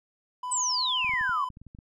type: tone with pitch glide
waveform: triangle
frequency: 998 to 1011.3 Hz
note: B5 to B5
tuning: +18 to +41 cents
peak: -29 dBFS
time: 0.43-1.49 s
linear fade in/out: 5 ms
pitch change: +23 cents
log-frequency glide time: 0.76-0.83 s
type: exponential sweep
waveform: sine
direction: down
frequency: 8310 to 1046.5 Hz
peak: -25 dBFS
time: 0.51-1.45 s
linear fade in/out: 10 ms
type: clicks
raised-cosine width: 5 ms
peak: -34 dBFS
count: 11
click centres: 1.046 / 1.094 / 1.137 / 1.211 / 1.294 / 1.503 / 1.571 / 1.616 / 1.667 / 1.749 / 1.788 s
effects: none